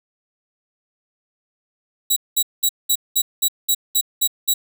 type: tone bursts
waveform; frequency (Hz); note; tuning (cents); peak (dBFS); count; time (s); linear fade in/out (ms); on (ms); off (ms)
10% pulse; 3881; B7; -31; -7; 10; 2.1-4.54; 10; 64; 200
effects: none